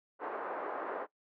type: band-pass noise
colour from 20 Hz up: pink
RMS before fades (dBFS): -39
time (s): 0.19-1.07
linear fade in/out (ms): 50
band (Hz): 400 to 1400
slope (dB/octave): 24
effects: noise-tail reverb RT60 0.1 s tail -19 dB re dry